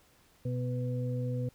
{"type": "harmonic tone", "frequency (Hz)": 124.4, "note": "B2", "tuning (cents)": 13, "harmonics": [1, 2, 4], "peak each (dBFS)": [-31, -39, -39], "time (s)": [0.45, 1.49], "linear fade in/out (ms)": 5, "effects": ["pink hiss -64 dBFS RMS until 1.54 s"]}